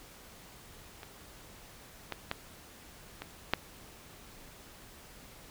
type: clicks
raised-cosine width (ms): 0.3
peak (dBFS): -28 / -19 / -16 / -23 / -9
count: 5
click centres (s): 1.032 / 2.123 / 2.314 / 3.22 / 3.536
effects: pink hiss -53 dBFS RMS until 5.5 s